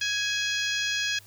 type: harmonic tone with a mistuned harmonic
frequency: 830.6 Hz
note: G#5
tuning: in tune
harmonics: 2 / 3 / 4 / 5 / 6 / 7 / 8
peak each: -30 / -32 / -31 / -36 / -35 / -39 / -38 dBFS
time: 0.01-1.19 s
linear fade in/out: 5 ms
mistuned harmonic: 3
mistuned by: +31 cents
effects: added 99 Hz sine -54 dBFS peak until 1.26 s + white hiss -54 dBFS RMS until 1.26 s